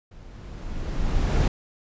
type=noise with level ramp; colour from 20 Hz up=brown; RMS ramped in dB=-44 to -17 dBFS; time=0.11-1.48 s; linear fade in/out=5 ms; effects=resampled to 16000 Hz